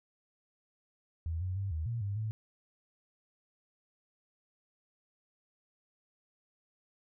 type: tone with pitch steps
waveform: sine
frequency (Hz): 81.9 / 92.1 / 98.3 / 79.1 / 116.8 / 100.5 / 109.2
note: E2 / F#2 / G2 / D#2 / A#2 / G2 / A2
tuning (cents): -11 / -7 / +5 / +29 / +4 / +44 / -13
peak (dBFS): -32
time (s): 1.26-2.31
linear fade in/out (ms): 0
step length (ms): 150
effects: none